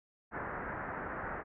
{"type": "low-pass noise", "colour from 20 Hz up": "white", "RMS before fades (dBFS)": -40, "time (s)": [0.31, 1.44], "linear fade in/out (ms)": 50, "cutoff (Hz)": 1800, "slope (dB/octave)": 48, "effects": []}